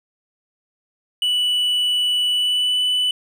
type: tone with pitch glide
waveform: triangle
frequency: 2960 to 2986 Hz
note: F#7 to F#7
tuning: 0 to +15 cents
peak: -15 dBFS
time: 1.22-3.11 s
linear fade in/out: 2 ms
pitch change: +15 cents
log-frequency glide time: 2.3-2.8 s
effects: none